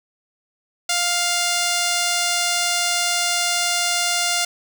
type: tone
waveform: 5% pulse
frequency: 701 Hz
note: F5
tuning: 6 cents sharp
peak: -7 dBFS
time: 0.89-4.45 s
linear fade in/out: 5 ms
effects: none